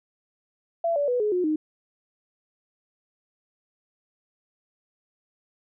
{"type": "tone with pitch steps", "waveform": "sine", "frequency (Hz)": [673, 575.8, 492.7, 421.5, 360.7, 308.6], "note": ["E5", "D5", "B4", "G#4", "F#4", "D#4"], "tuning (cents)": [36, -34, -4, 26, -44, -14], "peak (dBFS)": -21, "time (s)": [0.84, 1.56], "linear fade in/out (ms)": 5, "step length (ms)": 120, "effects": []}